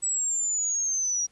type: linear sweep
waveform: sine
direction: down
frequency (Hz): 7902 to 5700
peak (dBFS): -24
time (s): 0.02-1.27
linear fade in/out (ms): 20
effects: pink hiss -64 dBFS RMS until 1.31 s + resampled to 24000 Hz